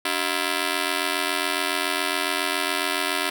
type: ring-modulated tone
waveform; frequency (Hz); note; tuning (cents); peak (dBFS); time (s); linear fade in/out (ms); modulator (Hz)
5% pulse; 335.1; E4; +29; -8; 0.05-3.3; 5; 43.6
effects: none